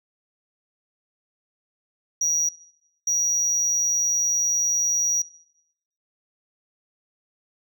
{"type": "tone bursts at uneven times", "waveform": "sine", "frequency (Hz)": 5770, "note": "F#8", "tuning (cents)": -44, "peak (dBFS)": -17, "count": 2, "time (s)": [[2.21, 2.49], [3.07, 5.22]], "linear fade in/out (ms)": 5, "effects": ["noise-tail reverb RT60 0.8 s tail -21 dB re dry", "tanh soft clip ceiling -18 dBFS"]}